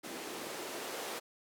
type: noise with band-pass filter sweep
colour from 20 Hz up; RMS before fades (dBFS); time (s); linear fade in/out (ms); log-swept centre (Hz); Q
blue; -42; 0.03-1.2; 20; 290 to 470; 1.8
effects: none